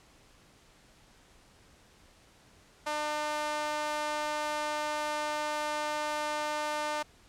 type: tone with high-pass filter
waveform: sawtooth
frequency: 300.6 Hz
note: D4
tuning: 40 cents sharp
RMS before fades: -33 dBFS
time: 2.86-7.03 s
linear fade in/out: 10 ms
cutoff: 770 Hz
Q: 1.8
effects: pink hiss -60 dBFS RMS until 7.28 s + low-pass 9000 Hz 12 dB/octave